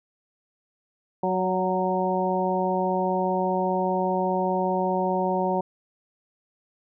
harmonic tone with a mistuned harmonic, 185 Hz, F#3, in tune, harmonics 1 / 2 / 3 / 4 / 5, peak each -28 / -28 / -28 / -28 / -28 dBFS, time 1.23-5.61 s, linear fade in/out 5 ms, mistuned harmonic 3, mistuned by +20 cents, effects none

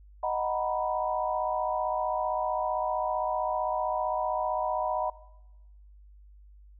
sine chord, B major seventh, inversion first, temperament equal, 622.3 / 740 / 932.3 / 987.8 Hz, D#5 / F#5 / A#5 / B5, 0 / 0 / 0 / 0 cents, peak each -31 / -31 / -35 / -32 dBFS, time 0.23-5.1 s, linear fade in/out 5 ms, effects noise-tail reverb RT60 1.0 s tail -19 dB re dry + added 50 Hz sine -50 dBFS peak until 6.79 s

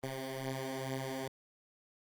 10% pulse beating tone pair, 131.2 / 133.4 Hz, C3 / C3, +5 / +34 cents, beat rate 2.2 Hz, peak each -34 / -30 dBFS, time 0.03-1.28 s, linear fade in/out 5 ms, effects Opus 24 kbps

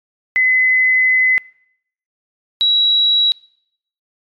sine tone pair in turn, 2028 / 3886 Hz, B6 / B7, +45 / -29 cents, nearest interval major seventh, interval 1126 cents, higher second, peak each -10 dBFS, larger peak neither, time 0.36-1.38 / 2.61-3.32 s, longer first, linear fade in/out 0 ms, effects noise-tail reverb RT60 0.7 s tail -24 dB re dry + MP3 96 kbps

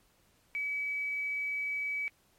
sine tone with quantisation, 2284 Hz, D7, 49 cents flat, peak -31 dBFS, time 0.55-2.08 s, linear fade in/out 0 ms, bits 10, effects pink hiss -68 dBFS RMS until 2.38 s + MP3 64 kbps

